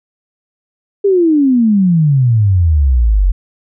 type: exponential sweep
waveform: sine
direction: down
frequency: 410 to 43.65 Hz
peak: -7 dBFS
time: 1.04-3.32 s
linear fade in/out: 10 ms
effects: none